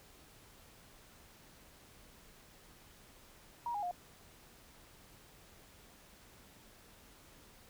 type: tone with pitch steps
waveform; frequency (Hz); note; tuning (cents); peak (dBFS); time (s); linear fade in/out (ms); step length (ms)
sine; 949 / 821.4 / 710.9; A#5 / G#5 / F5; +31 / -19 / +31; -35; 3.66-3.912; 2; 84
effects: pink hiss -60 dBFS RMS until 7.69 s